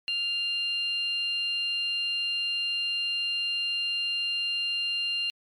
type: tone pair together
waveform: sine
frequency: 2794 / 4186 Hz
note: F7 / C8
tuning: 0 / 0 cents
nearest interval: perfect fifth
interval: 700 cents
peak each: -26 / -32 dBFS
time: 0.08-5.3 s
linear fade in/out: 0 ms
effects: tanh soft clip ceiling -20 dBFS + MP3 96 kbps